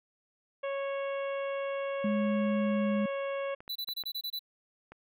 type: harmonic tone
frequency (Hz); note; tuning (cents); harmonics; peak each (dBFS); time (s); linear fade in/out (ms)
552; C#5; -7; 1 / 2 / 3 / 4 / 5 / 6; -32 / -41 / -46 / -46 / -48 / -54; 0.63-3.55; 10
type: tone with pitch glide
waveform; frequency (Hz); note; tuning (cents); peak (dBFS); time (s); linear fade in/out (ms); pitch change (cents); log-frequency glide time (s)
sine; 208.7 to 207.3; G#3 to G#3; +9 to -3; -27; 2.04-3.06; 5; -12; 2.62-2.89
type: clicks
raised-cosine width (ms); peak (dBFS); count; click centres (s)
0.5; -33; 5; 3.605 / 3.679 / 3.888 / 4.037 / 4.92
type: tone bursts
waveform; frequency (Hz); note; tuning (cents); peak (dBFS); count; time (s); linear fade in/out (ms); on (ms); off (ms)
square; 3974; B7; +10; -34; 8; 3.69-4.393; 10; 66; 25
effects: none